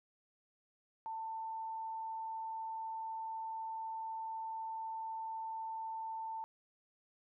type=tone; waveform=sine; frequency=892 Hz; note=A5; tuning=23 cents sharp; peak=-39 dBFS; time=1.06-6.44 s; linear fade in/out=0 ms; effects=none